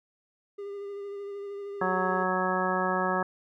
triangle tone with vibrato, 402.2 Hz, G4, 44 cents sharp, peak -33 dBFS, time 0.58-2.24 s, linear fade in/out 10 ms, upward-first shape sine, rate 13 Hz, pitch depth 21 cents each way
harmonic tone, 185 Hz, F#3, in tune, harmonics 1 / 2 / 3 / 4 / 5 / 6 / 7 / 9, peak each -33 / -33 / -33 / -33 / -33 / -33 / -33 / -33 dBFS, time 1.81-3.23 s, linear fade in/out 5 ms
effects none

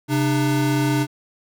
square tone pair together, 133.7 / 299.9 Hz, C3 / D4, +38 / +36 cents, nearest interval octave + major second, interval 1398 cents, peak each -21 dBFS, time 0.08-1.07 s, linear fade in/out 50 ms, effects none

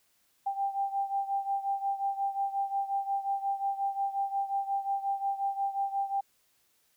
sine beating tone pair, 789 / 794.6 Hz, G5 / G5, +11 / +23 cents, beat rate 5.6 Hz, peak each -30 / -34 dBFS, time 0.46-6.21 s, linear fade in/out 10 ms, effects white hiss -70 dBFS RMS until 6.96 s

